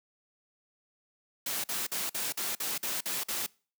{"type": "noise bursts", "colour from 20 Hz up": "white", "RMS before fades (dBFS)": -33, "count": 9, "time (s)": [1.46, 3.464], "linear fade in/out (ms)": 5, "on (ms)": 180, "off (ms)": 48, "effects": ["noise-tail reverb RT60 0.4 s tail -25 dB re dry", "high-pass 150 Hz 12 dB/octave"]}